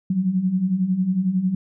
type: beating tone pair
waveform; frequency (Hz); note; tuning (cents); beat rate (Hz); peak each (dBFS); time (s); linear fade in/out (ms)
sine; 177.8 / 188.8; F3 / F#3; +31 / +35; 11; -25 / -19; 0.1-1.55; 5
effects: none